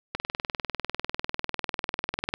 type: click train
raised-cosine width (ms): 0.3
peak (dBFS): -11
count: 45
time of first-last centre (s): 0.15-2.339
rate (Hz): 20.1
effects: none